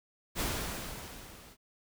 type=noise with level ramp; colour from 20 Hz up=pink; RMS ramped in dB=-31 to -55 dBFS; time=0.35-1.57 s; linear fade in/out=50 ms; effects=none